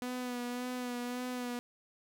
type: tone with vibrato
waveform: sawtooth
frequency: 246.9 Hz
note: B3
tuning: in tune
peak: -32 dBFS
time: 0.02-1.59 s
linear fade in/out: 0 ms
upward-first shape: sine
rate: 1.8 Hz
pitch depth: 28 cents each way
effects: none